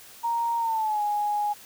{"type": "tone with pitch glide", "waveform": "sine", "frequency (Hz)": [932.3, 830.6], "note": ["A#5", "G#5"], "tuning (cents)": [0, 0], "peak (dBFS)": -23, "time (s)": [0.23, 1.54], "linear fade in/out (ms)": 20, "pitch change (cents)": -200, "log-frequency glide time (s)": [0.58, 1.02], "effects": ["white hiss -48 dBFS RMS until 1.65 s"]}